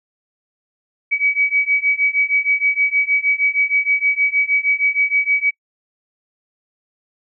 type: beating tone pair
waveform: sine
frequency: 2270 / 2276.4 Hz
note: C#7 / C#7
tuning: +41 / +45 cents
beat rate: 6.4 Hz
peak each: -18 / -17 dBFS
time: 1.11-5.51 s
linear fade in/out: 20 ms
effects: noise-tail reverb RT60 0.1 s tail -25 dB re dry